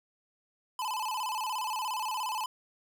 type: tone with vibrato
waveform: square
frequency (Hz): 936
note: A#5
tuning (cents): +7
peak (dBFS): -32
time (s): 0.79-2.46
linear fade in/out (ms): 2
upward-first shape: square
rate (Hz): 17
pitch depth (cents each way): 130
effects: none